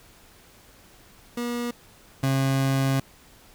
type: tone pair in turn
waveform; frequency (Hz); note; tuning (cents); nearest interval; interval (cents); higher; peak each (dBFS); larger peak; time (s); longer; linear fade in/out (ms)
30% pulse; 240 / 134.94; B3 / C#3; -49 / -46; minor seventh; 997; first; -24 / -18; second; 1.37-1.71 / 2.23-3; second; 5
effects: pink hiss -53 dBFS RMS until 3.54 s